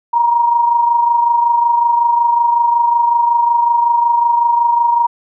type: tone pair together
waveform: sine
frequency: 942.6 / 968 Hz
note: A#5 / B5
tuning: +19 / -35 cents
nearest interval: unison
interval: 46 cents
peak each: -10 / -19 dBFS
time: 0.13-5.07 s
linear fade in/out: 10 ms
effects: none